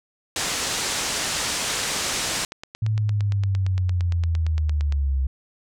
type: low-pass noise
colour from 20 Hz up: white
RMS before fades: -26 dBFS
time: 0.36-2.45 s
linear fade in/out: 2 ms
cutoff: 8200 Hz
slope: 24 dB/octave
type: click train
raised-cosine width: 0.2 ms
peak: -18 dBFS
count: 29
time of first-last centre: 1.72-4.924 s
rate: 8.74 Hz
type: linear sweep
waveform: sine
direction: down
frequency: 110 to 65.3 Hz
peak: -19 dBFS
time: 2.82-5.27 s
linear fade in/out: 5 ms
effects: none